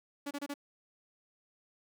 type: tone bursts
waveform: sawtooth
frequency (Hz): 285.6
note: D4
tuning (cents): -48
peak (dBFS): -32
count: 4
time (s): 0.26-0.541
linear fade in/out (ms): 10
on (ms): 50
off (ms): 27
effects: none